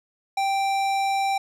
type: tone with tanh clipping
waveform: sine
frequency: 784 Hz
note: G5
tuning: in tune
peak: -23 dBFS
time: 0.37-1.38 s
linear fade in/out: 5 ms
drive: 18 dB
effects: none